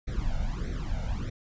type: noise with flanger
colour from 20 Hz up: brown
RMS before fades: -30 dBFS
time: 0.07-1.3 s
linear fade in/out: 10 ms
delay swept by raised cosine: 0.5 to 1.41 ms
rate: 1.6 Hz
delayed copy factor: +0.95
effects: resampled to 16000 Hz